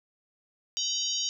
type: harmonic tone with a mistuned harmonic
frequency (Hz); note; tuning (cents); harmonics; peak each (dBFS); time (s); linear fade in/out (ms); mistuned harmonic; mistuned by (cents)
939; A#5; +12; 3 / 4 / 5 / 6 / 7; -34 / -34 / -34 / -34 / -34; 0.77-1.29; 0; 3; +130
effects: none